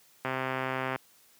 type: click train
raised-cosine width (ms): 0.5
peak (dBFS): -16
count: 94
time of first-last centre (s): 0.25-0.96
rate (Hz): 131
effects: white hiss -61 dBFS RMS until 1.39 s + high-pass 100 Hz 12 dB/octave